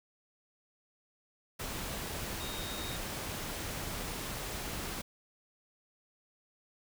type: tone in noise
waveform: sine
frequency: 3729 Hz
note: A#7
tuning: in tune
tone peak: -44 dBFS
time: 2.4-2.97 s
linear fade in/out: 10 ms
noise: pink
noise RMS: -39 dBFS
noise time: 1.59-5.02 s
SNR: -8 dB
effects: none